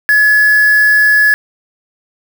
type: tone with quantisation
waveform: sine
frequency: 1702 Hz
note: G#6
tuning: 42 cents sharp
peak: -6 dBFS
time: 0.09-1.34 s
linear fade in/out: 0 ms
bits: 3
effects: none